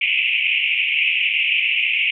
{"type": "band-pass noise", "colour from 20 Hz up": "white", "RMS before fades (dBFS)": -19, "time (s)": [0.01, 2.11], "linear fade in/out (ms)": 5, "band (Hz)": [2200, 2900], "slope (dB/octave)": 96, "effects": []}